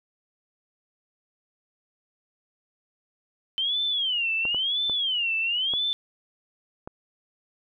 sine tone with vibrato, 3062 Hz, G7, 41 cents flat, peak -23 dBFS, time 3.58-5.93 s, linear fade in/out 0 ms, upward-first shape sine, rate 0.98 Hz, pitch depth 250 cents each way
clicks, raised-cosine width 1 ms, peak -22 dBFS, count 5, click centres 4.453 / 4.546 / 4.897 / 5.737 / 6.875 s
effects none

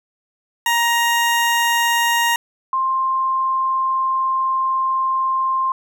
20% pulse / sine tone pair in turn, 939 / 1054 Hz, A#5 / C6, +12 / +12 cents, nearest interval major second, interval 200 cents, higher second, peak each -10 / -16 dBFS, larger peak first, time 0.66-2.36 / 2.73-5.72 s, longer second, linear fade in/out 2 ms, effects none

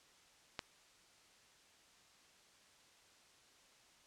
click, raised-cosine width 0.2 ms, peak -22 dBFS, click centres 0.592 s, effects white hiss -66 dBFS RMS until 4.06 s + low-pass 7000 Hz 12 dB/octave

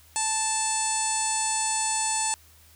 harmonic tone, 880 Hz, A5, in tune, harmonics 1 / 2 / 3 / 4 / 5 / 6 / 7 / 8 / 9 / 10, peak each -29 / -39 / -36 / -41 / -36 / -41 / -37 / -34 / -29 / -31 dBFS, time 0.16-2.34 s, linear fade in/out 0 ms, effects added 79 Hz sine -56 dBFS peak until 2.75 s + white hiss -56 dBFS RMS until 2.75 s

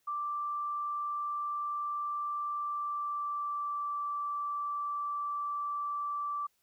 sine tone with pitch glide, 1174.7 to 1165.2 Hz, D6 to D6, 0 to -14 cents, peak -32 dBFS, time 0.07-6.47 s, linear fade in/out 10 ms, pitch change -14 cents, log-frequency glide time 2.54-3.98 s, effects white hiss -75 dBFS RMS until 6.62 s

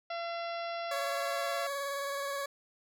harmonic tone, 680 Hz, F5, 46 cents flat, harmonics 1 / 2 / 3 / 4 / 5 / 6 / 7 / 8, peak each -36 / -42 / -46 / -48 / -50 / -52 / -53 / -54 dBFS, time 0.1-1.67 s, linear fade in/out 5 ms
20% pulse tone with vibrato, 560 Hz, C#5, 18 cents sharp, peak -29 dBFS, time 0.91-2.46 s, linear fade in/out 5 ms, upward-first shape square, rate 19 Hz, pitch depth 17 cents each way
effects none

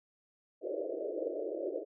white band-pass noise, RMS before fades -37 dBFS, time 0.61-1.85 s, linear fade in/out 50 ms, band 310 to 620 Hz, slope 96 dB/octave, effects none

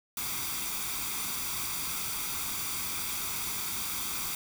white noise with comb filter, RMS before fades -34 dBFS, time 0.17-4.35 s, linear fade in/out 2 ms, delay 0.85 ms, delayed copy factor +0.65, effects none

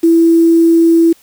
sine tone with quantisation, 332.1 Hz, E4, 13 cents sharp, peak -5 dBFS, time 0.03-1.13 s, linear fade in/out 10 ms, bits 5, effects white hiss -48 dBFS RMS until 1.22 s

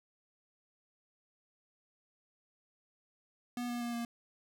square tone with pitch steps, 243.4 / 240.6 / 237.8 / 235.1 Hz, B3 / B3 / A#3 / A#3, -25 / -45 / +35 / +15 cents, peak -36 dBFS, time 3.57-4.05 s, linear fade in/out 2 ms, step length 120 ms, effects none

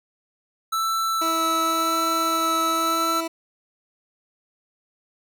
square tone with vibrato, 1318.5 Hz, E6, in tune, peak -22 dBFS, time 0.72-3.21 s, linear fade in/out 10 ms, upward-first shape sine, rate 0.92 Hz, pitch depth 15 cents each way
20% pulse tone with pitch glide, 326.8 to 328.7 Hz, E4 to E4, -15 to -5 cents, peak -21 dBFS, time 1.21-3.28 s, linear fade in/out 10 ms, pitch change +10 cents, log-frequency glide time 2.47-2.97 s
effects none

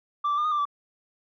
sine tone with pitch steps, 1173 / 1164 / 1205 / 1235 / 1185 / 1158 Hz, D6 / D6 / D6 / D#6 / D6 / D6, -2 / -16 / +44 / -13 / +15 / -25 cents, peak -20 dBFS, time 0.24-0.654 s, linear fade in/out 10 ms, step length 69 ms, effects tanh soft clip ceiling -21 dBFS

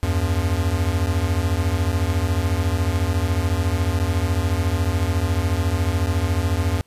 square beating tone pair, 81.1 / 95.1 Hz, E2 / F#2, -28 / +48 cents, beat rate 14 Hz, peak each -22 dBFS, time 0.03-6.81 s, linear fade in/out 0 ms, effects pink hiss -61 dBFS RMS until 6.86 s + resampled to 32000 Hz

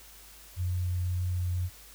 sine tone, 89.8 Hz, F2, 49 cents sharp, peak -27 dBFS, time 0.56-1.7 s, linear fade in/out 50 ms, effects added 51 Hz sine -55 dBFS peak until 1.94 s + white hiss -52 dBFS RMS until 1.94 s

